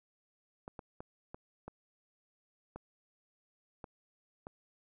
clicks, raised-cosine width 1 ms, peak -30 dBFS, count 8, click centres 0.679 / 0.792 / 1.005 / 1.345 / 1.68 / 2.76 / 3.842 / 4.469 s, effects none

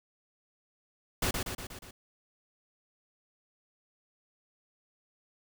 pink noise with echo, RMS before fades -29 dBFS, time 1.22-1.31 s, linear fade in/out 5 ms, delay 120 ms, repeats 5, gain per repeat -4 dB, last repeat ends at 1.91 s, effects none

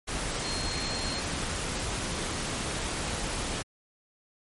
sine tone in noise, 4231 Hz, C8, 19 cents sharp, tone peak -35 dBFS, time 0.43-1.21 s, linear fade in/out 20 ms, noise pink, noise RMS -32 dBFS, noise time 0.07-3.63 s, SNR -6 dB, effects MP3 48 kbps

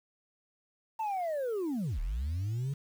sine linear two-way sweep, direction down then up, 905 to 34.69 to 143.8 Hz, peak -28 dBFS, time 0.99-2.74 s, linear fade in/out 10 ms, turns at 2 s, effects tanh soft clip ceiling -29 dBFS + 9-bit

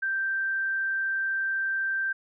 sine tone, 1568 Hz, G6, in tune, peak -25 dBFS, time 0.02-2.13 s, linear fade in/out 10 ms, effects none

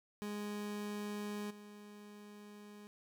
30% pulse tone with level steps, 207.3 Hz, G#3, 3 cents flat, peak -37 / -49 dBFS, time 0.22-2.87 s, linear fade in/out 0 ms, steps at 1.5 s, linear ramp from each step 10 ms, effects none

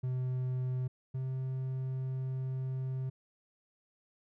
triangle tone pair in turn, 127.7 / 130.84 Hz, C3 / C3, -42 / 0 cents, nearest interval unison, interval 42 cents, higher second, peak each -29 / -31 dBFS, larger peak first, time 0.03-0.88 / 1.14-3.1 s, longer second, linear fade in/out 10 ms, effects none

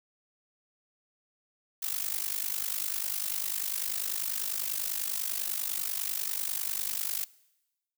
blue noise with amplitude modulation, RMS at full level -29 dBFS, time 1.82-7.25 s, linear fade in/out 10 ms, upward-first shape sine, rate 50.1 Hz, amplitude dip 85%, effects noise-tail reverb RT60 1.0 s tail -22 dB re dry

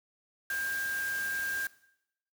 sine tone in noise, 1600 Hz, G6, 35 cents sharp, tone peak -31 dBFS, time 0.5-1.67 s, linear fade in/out 2 ms, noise white, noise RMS -42 dBFS, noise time 0.5-1.67 s, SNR +8 dB, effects noise-tail reverb RT60 0.8 s tail -18 dB re dry

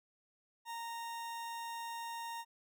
40% pulse tone, 927 Hz, A#5, 10 cents flat, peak -40 dBFS, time 0.65-2.45 s, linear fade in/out 50 ms, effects none

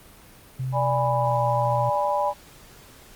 sine tone with pitch glide, 130 to 123.34 Hz, C3 to B2, -11 to -2 cents, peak -25 dBFS, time 0.59-1.9 s, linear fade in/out 10 ms, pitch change -91 cents, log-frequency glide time 0.89-1.44 s
sine chord, G# diminished, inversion second, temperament equal with one note detuned, 587.3 / 824.9 / 987.8 Hz, D5 / G#5 / B5, 0 / -12 / 0 cents, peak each -25 dBFS, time 0.72-2.34 s, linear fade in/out 50 ms
effects pink hiss -49 dBFS RMS until 3.15 s + Opus 32 kbps

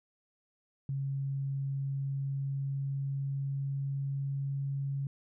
sine tone with pitch glide, 137.3 to 138.41 Hz, C#3 to C#3, -16 to -2 cents, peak -31 dBFS, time 0.89-5.07 s, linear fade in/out 2 ms, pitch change +14 cents, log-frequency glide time 1.65-4.69 s, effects none

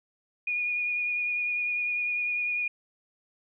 sine tone with vibrato, 2445 Hz, D#7, 31 cents flat, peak -26 dBFS, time 0.47-2.68 s, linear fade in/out 5 ms, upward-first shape sine, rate 10 Hz, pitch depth 16 cents each way, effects none

